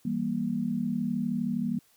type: chord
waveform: sine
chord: E diminished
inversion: none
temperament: just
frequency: 164.81 / 197.78 / 237.3 Hz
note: E3 / G3 / Bb3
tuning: 0 / +16 / +31 cents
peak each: -35 / -31 / -29 dBFS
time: 0.05-1.79 s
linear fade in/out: 5 ms
effects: white hiss -64 dBFS RMS until 1.96 s